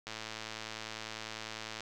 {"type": "click train", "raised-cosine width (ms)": 0.2, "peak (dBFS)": -23, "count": 192, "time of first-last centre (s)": [0.07, 1.806], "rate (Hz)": 110, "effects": []}